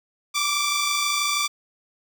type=tone pair together; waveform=10% pulse; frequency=1148.8 / 1175 Hz; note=D6 / D6; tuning=-39 / +1 cents; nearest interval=unison; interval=40 cents; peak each=-19 / -14 dBFS; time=0.34-1.48 s; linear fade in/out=20 ms; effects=none